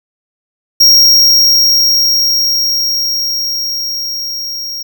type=tone with level ramp; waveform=square; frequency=5588 Hz; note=F8; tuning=in tune; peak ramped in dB=-3 to -20 dBFS; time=0.8-4.83 s; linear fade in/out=10 ms; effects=none